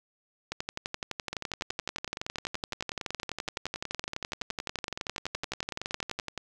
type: two click trains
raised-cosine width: 0.2 ms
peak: -17 / -15 dBFS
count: 55 / 68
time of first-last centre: 1.33-6.377 / 0.52-6.198 s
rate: 10.7 / 11.8 Hz
effects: none